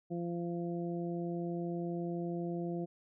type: harmonic tone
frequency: 172.1 Hz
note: F3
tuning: 25 cents flat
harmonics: 1 / 2 / 3 / 4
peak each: -37 / -38 / -46 / -46 dBFS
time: 0.1-2.86 s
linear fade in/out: 20 ms
effects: none